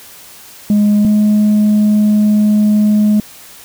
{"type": "tone pair in turn", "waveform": "sine", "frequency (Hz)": [207.7, 210.6], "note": ["G#3", "G#3"], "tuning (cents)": [0, 24], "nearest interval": "unison", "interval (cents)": 24, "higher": "second", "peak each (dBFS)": -5, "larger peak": "neither", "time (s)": [[0.7, 1.05], [1.05, 3.2]], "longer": "second", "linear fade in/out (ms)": 2, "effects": ["tanh soft clip ceiling -6 dBFS", "white hiss -37 dBFS RMS until 3.64 s"]}